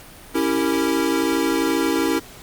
square chord, C# diminished seventh, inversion none, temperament equal with one note detuned, 277.2 / 329.6 / 392 / 460 Hz, C#4 / E4 / G4 / Bb4, 0 / 0 / 0 / -23 cents, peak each -24 / -22 / -27 / -27 dBFS, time 0.34-2.2 s, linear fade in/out 20 ms, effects pink hiss -42 dBFS RMS until 2.42 s + Opus 48 kbps

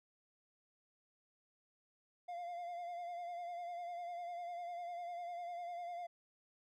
triangle tone with vibrato, 698.5 Hz, F5, in tune, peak -40 dBFS, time 2.28-6.07 s, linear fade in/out 10 ms, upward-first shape sine, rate 10 Hz, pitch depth 38 cents each way, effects none

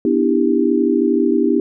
sine chord, E minor seventh, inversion second, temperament just, 247.2 / 296.7 / 329.6 / 395.6 Hz, B3 / D4 / E4 / G4, +2 / +18 / 0 / +16 cents, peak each -18 dBFS, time 0.05-1.6 s, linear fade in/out 2 ms, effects none

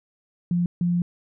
sine tone bursts at uneven times, 174.61 Hz, F3, in tune, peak -19 dBFS, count 2, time 0.51-0.66 / 0.81-1.02 s, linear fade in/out 2 ms, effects none

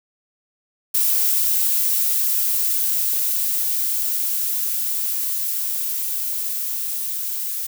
violet noise with level ramp, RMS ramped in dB -18 to -26 dBFS, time 0.94-7.67 s, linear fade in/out 10 ms, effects none

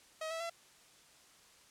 sawtooth tone with pitch steps, 634 / 653.7 / 674 Hz, D#5 / E5 / E5, +32 / -15 / +38 cents, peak -34 dBFS, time 0.21-0.498 s, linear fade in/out 5 ms, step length 96 ms, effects white hiss -62 dBFS RMS until 1.7 s + low-pass 9000 Hz 12 dB/octave

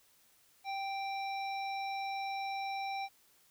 harmonic tone, 784 Hz, G5, in tune, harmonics 1 / 3 / 5 / 7, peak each -36 / -43 / -49 / -52 dBFS, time 0.64-3.09 s, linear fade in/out 50 ms, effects white hiss -67 dBFS RMS until 3.5 s

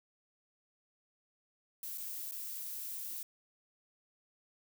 violet noise with dropouts, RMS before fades -42 dBFS, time 1.83-3.23 s, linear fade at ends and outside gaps 2 ms, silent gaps 1.977-1.98 / 2.312-2.32 s, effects none

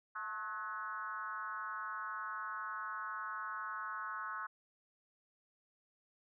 sine tone with frequency modulation, 1283 Hz, E6, 47 cents flat, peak -39 dBFS, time 0.15-4.47 s, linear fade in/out 10 ms, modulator 202 Hz, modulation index 1.4, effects none

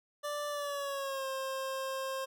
25% pulse tone with pitch glide, 587 to 532.1 Hz, D5 to C5, -1 to +29 cents, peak -31 dBFS, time 0.23-2.26 s, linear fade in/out 20 ms, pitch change -170 cents, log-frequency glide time 0.49-1.27 s, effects none

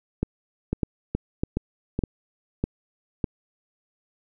two click trains, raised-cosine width 3 ms, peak -11 / -10 dBFS, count 4 / 6, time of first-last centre 0.73-1.991 / 0.23-3.242 s, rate 2.38 / 1.66 Hz, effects none

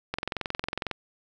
click train, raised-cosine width 0.3 ms, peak -13 dBFS, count 18, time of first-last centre 0.14-0.913 s, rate 22 Hz, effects none

